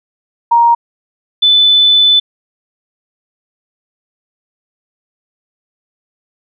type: tone pair in turn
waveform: sine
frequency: 938 / 3503 Hz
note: A#5 / A7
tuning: +11 / -8 cents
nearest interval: octave + major seventh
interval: 2281 cents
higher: second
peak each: -5 dBFS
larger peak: neither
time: 0.51-0.75 / 1.42-2.2 s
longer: second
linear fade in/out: 10 ms
effects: none